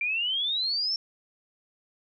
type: exponential sweep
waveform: sine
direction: up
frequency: 2344 to 5490 Hz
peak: -25 dBFS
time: 0.01-0.96 s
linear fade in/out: 2 ms
effects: none